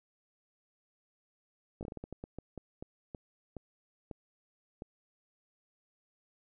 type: slowing click train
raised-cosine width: 2 ms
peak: -28 dBFS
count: 16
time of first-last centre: 1.81-4.821 s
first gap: 18 ms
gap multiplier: 1.3
effects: none